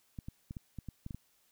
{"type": "clicks", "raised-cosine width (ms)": 5, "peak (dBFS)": -29, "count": 9, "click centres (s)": [0.188, 0.285, 0.509, 0.568, 0.787, 0.887, 1.064, 1.108, 1.146], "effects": ["white hiss -71 dBFS RMS until 1.51 s"]}